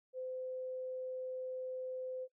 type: tone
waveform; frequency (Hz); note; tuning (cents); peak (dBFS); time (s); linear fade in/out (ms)
sine; 513; C5; -34; -39; 0.13-2.28; 50
effects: noise-tail reverb RT60 0.1 s tail -19 dB re dry